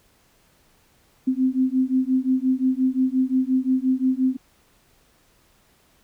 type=beating tone pair; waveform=sine; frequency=256.6 / 262.3 Hz; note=C4 / C4; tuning=-34 / +4 cents; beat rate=5.7 Hz; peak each=-21 dBFS; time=1.27-4.37 s; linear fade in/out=10 ms; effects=pink hiss -60 dBFS RMS until 6.03 s